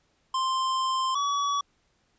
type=tone pair in turn; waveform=square; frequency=1046.5 / 1136.5 Hz; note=C6 / C#6; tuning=0 / +43 cents; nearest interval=minor second; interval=143 cents; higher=second; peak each=-25 / -25 dBFS; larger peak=neither; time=0.34-1.15 / 1.15-1.61 s; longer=first; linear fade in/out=5 ms; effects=pink hiss -69 dBFS RMS until 2.18 s + resampled to 16000 Hz